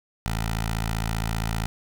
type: tone with notch filter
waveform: 10% pulse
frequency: 55.2 Hz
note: A1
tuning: 6 cents sharp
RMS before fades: -27 dBFS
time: 0.26-1.66 s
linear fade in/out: 0 ms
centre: 320 Hz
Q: 0.62
effects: none